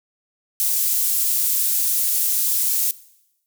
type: high-pass noise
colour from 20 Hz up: pink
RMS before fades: -20 dBFS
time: 0.6-2.91 s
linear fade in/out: 0 ms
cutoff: 11000 Hz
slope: 12 dB/octave
effects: noise-tail reverb RT60 0.9 s tail -20 dB re dry